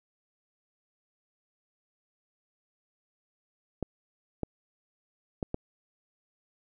clicks, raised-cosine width 2 ms, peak -17 dBFS, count 4, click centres 3.827 / 4.433 / 5.428 / 5.544 s, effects none

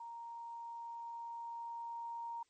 sine tone with level ramp, 932.3 Hz, A#5, in tune, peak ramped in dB -45 to -40 dBFS, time 0-2.43 s, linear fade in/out 5 ms, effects white hiss -75 dBFS RMS until 2.49 s + MP3 32 kbps

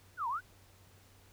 sine exponential two-way sweep, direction down then up, 1574 to 903 to 1574 Hz, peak -32 dBFS, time 0.17-0.41 s, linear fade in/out 50 ms, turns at 0.28 s, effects added 95 Hz sine -62 dBFS peak until 1.32 s + pink hiss -63 dBFS RMS until 1.32 s

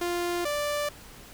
sawtooth tone pair in turn, 349.2 / 587.3 Hz, F4 / D5, 0 / 0 cents, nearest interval major sixth, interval 900 cents, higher second, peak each -23 dBFS, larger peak neither, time 0.01-0.45 / 0.45-0.89 s, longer neither, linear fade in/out 5 ms, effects added 55 Hz sine -56 dBFS peak until 1.33 s + pink hiss -48 dBFS RMS until 1.33 s

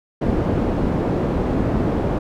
white low-pass noise, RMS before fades -20 dBFS, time 0.21-2.19 s, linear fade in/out 10 ms, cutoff 370 Hz, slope 12 dB/octave, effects none

